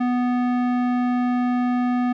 square tone with low-pass filter, 246.9 Hz, B3, in tune, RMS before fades -21 dBFS, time 0-2.13 s, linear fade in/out 10 ms, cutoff 1600 Hz, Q 0.77, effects none

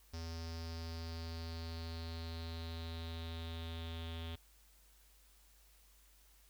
square tone with low-pass filter sweep, 82.41 Hz, E2, in tune, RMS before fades -44 dBFS, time 0.13-4.36 s, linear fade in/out 10 ms, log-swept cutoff 5300 to 3400 Hz, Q 6.4, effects added 50 Hz sine -65 dBFS peak until 6.49 s + white hiss -68 dBFS RMS until 6.49 s

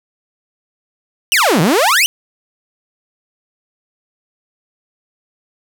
sawtooth exponential two-way sweep, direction down then up, 3104 to 145.7 to 3104 Hz, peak -6 dBFS, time 1.32-2.06 s, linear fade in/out 0 ms, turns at 1.61 s, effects none

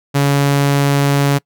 sawtooth tone, 141.1 Hz, C#3, 31 cents sharp, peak -7 dBFS, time 0.14-1.39 s, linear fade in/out 20 ms, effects noise-tail reverb RT60 0.1 s tail -24 dB re dry

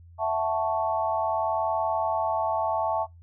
sine chord, F# minor seventh, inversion third, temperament equal, 659.3 / 740 / 880 / 1108.7 Hz, E5 / F#5 / A5 / C#6, 0 / 0 / 0 / 0 cents, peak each -27 / -32 / -27 / -32 dBFS, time 0.18-3.07 s, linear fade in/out 50 ms, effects noise-tail reverb RT60 0.2 s tail -26 dB re dry + added 85 Hz sine -47 dBFS peak until 3.22 s

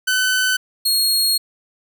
sawtooth tone pair in turn, 1512 / 4289 Hz, F#6 / C8, +37 / +42 cents, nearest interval octave + tritone, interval 1805 cents, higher second, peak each -12 dBFS, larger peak neither, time 0.07-0.57 / 0.85-1.38 s, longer second, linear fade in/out 10 ms, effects none

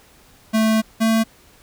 square tone pair in turn, 220 / 223.6 Hz, A3 / A3, 0 / +28 cents, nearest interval unison, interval 28 cents, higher second, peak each -15 dBFS, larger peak neither, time 0.53-0.82 / 1-1.24 s, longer first, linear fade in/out 20 ms, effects pink hiss -51 dBFS RMS until 1.62 s

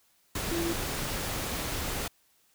sine tone in noise, 337.4 Hz, E4, 40 cents sharp, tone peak -29 dBFS, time 0.51-0.73 s, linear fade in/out 5 ms, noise pink, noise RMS -33 dBFS, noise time 0.35-2.08 s, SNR +1 dB, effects white hiss -67 dBFS RMS until 2.54 s

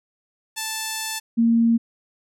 5% pulse / sine tone pair in turn, 880 / 230.8 Hz, A5 / A#3, 0 / -17 cents, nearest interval octave + major seventh, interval 2317 cents, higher first, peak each -14 dBFS, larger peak neither, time 0.56-1.2 / 1.37-1.78 s, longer first, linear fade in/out 20 ms, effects none

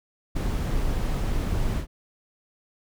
brown noise with ADSR envelope, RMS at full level -22 dBFS, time 0.35-1.87 s, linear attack 19 ms, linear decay 4 ms, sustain -3 dB, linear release 91 ms, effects none

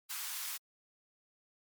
white high-pass noise, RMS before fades -40 dBFS, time 0.09-0.58 s, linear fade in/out 20 ms, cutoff 960 Hz, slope 24 dB/octave, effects MP3 96 kbps

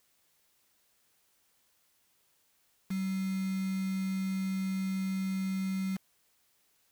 sine tone with quantisation, 190.5 Hz, G3, 49 cents flat, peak -30 dBFS, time 2.9-5.97 s, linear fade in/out 10 ms, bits 7, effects white hiss -71 dBFS RMS until 6.91 s

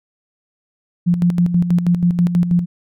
sine tone with tremolo, 174.61 Hz, F3, in tune, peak -10 dBFS, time 1.06-2.66 s, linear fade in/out 20 ms, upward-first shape square, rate 6.2 Hz, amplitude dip 60%, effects none

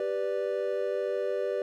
triangle chord, G major, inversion none, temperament equal, 392 / 493.9 / 587.3 Hz, G4 / B4 / D5, 0 / 0 / 0 cents, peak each -30 dBFS, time 0-1.62 s, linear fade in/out 2 ms, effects none

